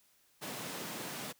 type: high-pass noise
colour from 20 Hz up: pink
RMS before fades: -42 dBFS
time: 0.41-1.33 s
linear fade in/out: 20 ms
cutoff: 150 Hz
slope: 24 dB/octave
effects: white hiss -69 dBFS RMS until 1.39 s